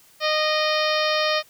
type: harmonic tone with a mistuned harmonic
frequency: 614 Hz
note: D#5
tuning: 23 cents flat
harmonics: 1 / 2 / 3 / 4 / 5 / 6 / 7 / 8 / 9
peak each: -23 / -26 / -28 / -29 / -30 / -31 / -31 / -32 / -33 dBFS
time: 0.2-1.43 s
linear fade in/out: 50 ms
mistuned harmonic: 3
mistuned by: +21 cents
effects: white hiss -54 dBFS RMS until 1.49 s